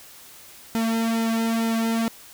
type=tone with flanger; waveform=sawtooth; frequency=226.9 Hz; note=A#3; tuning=47 cents flat; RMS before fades=-23 dBFS; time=0.75-2.08 s; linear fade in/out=0 ms; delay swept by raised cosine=1.8 to 2.64 ms; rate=2.2 Hz; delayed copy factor=-1; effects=white hiss -46 dBFS RMS until 2.33 s